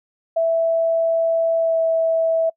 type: tone with pitch glide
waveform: sine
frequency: 659.3 to 653.6 Hz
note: E5 to E5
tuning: 0 to -15 cents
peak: -15 dBFS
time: 0.36-2.5 s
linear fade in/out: 10 ms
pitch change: -15 cents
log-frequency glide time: 1.58-1.79 s
effects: noise-tail reverb RT60 0.1 s tail -26 dB re dry